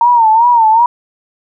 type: tone with vibrato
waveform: sine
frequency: 920 Hz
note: A#5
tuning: 23 cents flat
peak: -5 dBFS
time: 0.01-0.86 s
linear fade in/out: 2 ms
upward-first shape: sine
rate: 2.6 Hz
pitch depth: 100 cents each way
effects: none